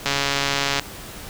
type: click train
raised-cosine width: 0.2 ms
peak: -3 dBFS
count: 104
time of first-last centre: 0.06-0.796 s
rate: 140 Hz
effects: pink hiss -37 dBFS RMS until 1.29 s